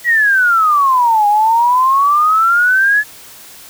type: exponential two-way sweep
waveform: sine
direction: down then up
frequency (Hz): 1949 to 816 to 1725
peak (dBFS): -8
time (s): 0.04-3.04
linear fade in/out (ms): 50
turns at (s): 1.27
effects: white hiss -37 dBFS RMS until 3.69 s